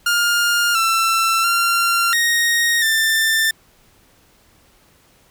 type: tone with pitch steps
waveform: sawtooth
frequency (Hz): 1410 / 1340 / 1379 / 1867 / 1783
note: F6 / E6 / F6 / A#6 / A6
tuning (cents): +16 / +28 / -22 / +2 / +22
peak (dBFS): -11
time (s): 0.06-3.51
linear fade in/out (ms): 5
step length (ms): 690
effects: pink hiss -54 dBFS RMS until 5.3 s